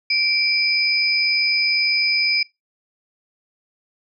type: tone pair together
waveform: sine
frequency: 2339 / 4991 Hz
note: D7 / D#8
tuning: -8 / +5 cents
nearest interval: octave + minor second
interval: 1313 cents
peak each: -19 dBFS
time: 0.1-2.43 s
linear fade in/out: 5 ms
effects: noise-tail reverb RT60 0.2 s tail -24 dB re dry